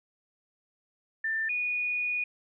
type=tone pair in turn; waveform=sine; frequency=1783 / 2461 Hz; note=A6 / D#7; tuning=+22 / -20 cents; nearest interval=tritone; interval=558 cents; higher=second; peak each=-27 dBFS; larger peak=neither; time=1.24-1.49 / 1.49-2.24 s; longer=second; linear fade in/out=5 ms; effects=none